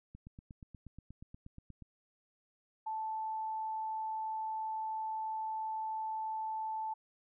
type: click train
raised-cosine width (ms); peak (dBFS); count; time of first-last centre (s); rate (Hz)
5; -37; 15; 0.15-1.823; 8.37
type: tone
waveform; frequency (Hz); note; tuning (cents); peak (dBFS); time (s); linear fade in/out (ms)
sine; 877; A5; -6; -35; 2.86-6.94; 10
effects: none